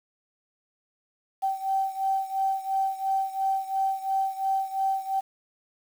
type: beating tone pair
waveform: sine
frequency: 773 / 775.9 Hz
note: G5 / G5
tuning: -24 / -18 cents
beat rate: 2.9 Hz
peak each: -26 / -29 dBFS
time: 1.42-5.21 s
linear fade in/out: 20 ms
effects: 8-bit